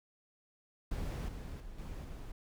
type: noise with level steps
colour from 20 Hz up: brown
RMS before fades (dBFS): -37 / -43 / -49 / -43 / -45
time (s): 0.91-2.32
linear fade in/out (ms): 5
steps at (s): 1.28 / 1.6 / 1.78 / 2.04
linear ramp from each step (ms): 5
effects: none